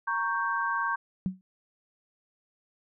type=chord; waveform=sine; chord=G diminished; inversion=first; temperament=equal; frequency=932.3 / 1108.7 / 1568 Hz; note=Bb5 / Db6 / G6; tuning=0 / 0 / 0 cents; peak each=-32 / -30 / -30 dBFS; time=0.07-0.96 s; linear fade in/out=10 ms
type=tone with exponential decay; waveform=sine; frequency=186.8 Hz; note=F#3; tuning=17 cents sharp; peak=-22 dBFS; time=1.26-1.41 s; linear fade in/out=0 ms; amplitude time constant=31 ms
effects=none